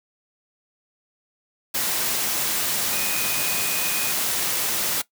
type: tone in noise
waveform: sine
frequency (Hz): 2489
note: D#7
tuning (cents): 0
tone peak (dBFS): -31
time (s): 2.92-4.12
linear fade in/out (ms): 10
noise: white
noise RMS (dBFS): -24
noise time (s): 1.74-5.02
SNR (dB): -10
effects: noise-tail reverb RT60 0.1 s tail -18 dB re dry + high-pass 100 Hz 12 dB/octave